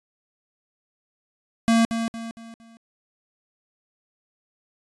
square tone with echo, 228.4 Hz, A#3, 35 cents flat, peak -16 dBFS, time 1.68-1.85 s, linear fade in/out 0 ms, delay 230 ms, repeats 4, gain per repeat -8 dB, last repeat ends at 2.77 s, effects resampled to 24000 Hz

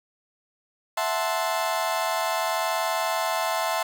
35% pulse chord, F# half-diminished seventh, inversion third, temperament equal, 659.3 / 740 / 880 / 1046.5 Hz, E5 / F#5 / A5 / C6, 0 / 0 / 0 / 0 cents, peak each -26 / -30 / -28 / -28 dBFS, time 0.97-3.83 s, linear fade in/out 5 ms, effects none

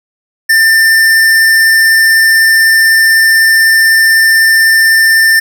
square tone, 1792 Hz, A6, 31 cents sharp, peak -5 dBFS, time 0.49-5.4 s, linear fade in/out 10 ms, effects none

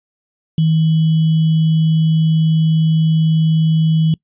sine tone with sample-and-hold, 159.4 Hz, D#3, 42 cents sharp, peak -10 dBFS, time 0.58-4.14 s, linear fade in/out 2 ms, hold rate 3150 Hz, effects noise-tail reverb RT60 0.1 s tail -25 dB re dry + resampled to 8000 Hz

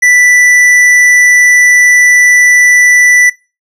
triangle tone with tanh clipping, 1975.5 Hz, B6, in tune, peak -5 dBFS, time 0.02-3.3 s, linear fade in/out 10 ms, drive 18 dB, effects noise-tail reverb RT60 0.3 s tail -22 dB re dry + low-pass 12000 Hz 12 dB/octave

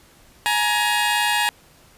15% pulse tone pair together, 840.1 / 943 Hz, G#5 / A#5, +20 / +20 cents, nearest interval major second, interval 200 cents, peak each -14 / -15 dBFS, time 0.46-1.49 s, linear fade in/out 0 ms, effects pink hiss -52 dBFS RMS until 1.97 s + resampled to 32000 Hz

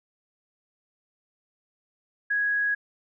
sine tone, 1661.2 Hz, G#6, in tune, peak -22 dBFS, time 2.3-2.75 s, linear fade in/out 10 ms, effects none

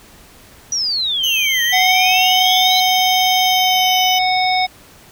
sine exponential two-way sweep, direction down then up, 5910 to 1851 to 4058 Hz, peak -16 dBFS, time 0.72-2.8 s, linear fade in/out 2 ms, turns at 1.63 s
35% pulse tone with pitch glide, 3136 to 3012 Hz, G7 to F#7, 0 to +30 cents, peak -15 dBFS, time 1.23-4.19 s, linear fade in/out 10 ms, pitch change -70 cents, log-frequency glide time 3.43-4.07 s
harmonic tone, 740 Hz, F#5, in tune, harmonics 1 / 3 / 5 / 7, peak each -15 / -20 / -22 / -23 dBFS, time 1.72-4.67 s, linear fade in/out 20 ms
effects pink hiss -44 dBFS RMS until 5.11 s

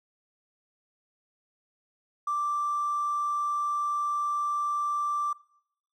triangle tone with hard clipping, 1174.7 Hz, D6, in tune, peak -26 dBFS, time 2.27-5.33 s, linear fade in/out 5 ms, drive 3 dB, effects noise-tail reverb RT60 0.7 s tail -21 dB re dry

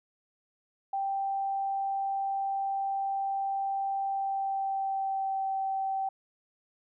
sine tone with pitch glide, 784 to 773.7 Hz, G5 to G5, 0 to -23 cents, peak -28 dBFS, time 0.93-6.09 s, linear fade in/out 5 ms, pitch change -23 cents, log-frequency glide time 4.06-5.48 s, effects none

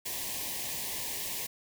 white band-stop noise, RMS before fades -36 dBFS, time 0.05-1.47 s, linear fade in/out 10 ms, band 1100 to 1700 Hz, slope 96 dB/octave, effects none

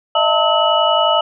sine tone cluster, 614 / 665 / 897 / 1288 / 2945 Hz, D#5 / E5 / A5 / E6 / F#7, -23 / +15 / +33 / -41 / -9 cents, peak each -18 dBFS, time 0.15-1.21 s, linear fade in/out 5 ms, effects none

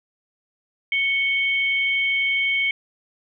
sine tone pair together, 2217 / 3135 Hz, C#7 / G7, 0 / -1 cents, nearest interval tritone, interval 599 cents, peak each -19 / -27 dBFS, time 0.92-2.71 s, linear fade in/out 2 ms, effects none

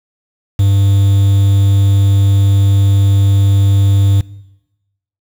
triangle tone with quantisation, 99 Hz, G2, 18 cents sharp, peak -5 dBFS, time 0.59-4.21 s, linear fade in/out 5 ms, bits 5, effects noise-tail reverb RT60 1.0 s tail -21 dB re dry

